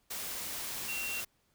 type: tone in noise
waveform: sine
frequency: 2739 Hz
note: F7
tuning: 34 cents flat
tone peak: -36 dBFS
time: 0.88-1.21 s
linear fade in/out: 10 ms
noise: white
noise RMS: -39 dBFS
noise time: 0.1-1.25 s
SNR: 0 dB
effects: pink hiss -73 dBFS RMS until 1.54 s